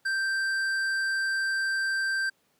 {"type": "tone with tanh clipping", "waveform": "sine", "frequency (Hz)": 1568, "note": "G6", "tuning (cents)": 0, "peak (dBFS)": -27, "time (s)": [0.05, 2.3], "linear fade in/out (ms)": 10, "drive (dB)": 11, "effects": ["pink hiss -69 dBFS RMS until 2.59 s", "high-pass 150 Hz 12 dB/octave"]}